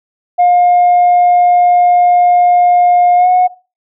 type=tone with pitch glide; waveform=sine; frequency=711 to 728.5 Hz; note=F5 to F#5; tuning=+31 to -27 cents; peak=-4 dBFS; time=0.38-3.48 s; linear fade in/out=20 ms; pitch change=+42 cents; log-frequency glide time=3.16-3.28 s; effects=noise-tail reverb RT60 0.3 s tail -18 dB re dry + tanh soft clip ceiling -3 dBFS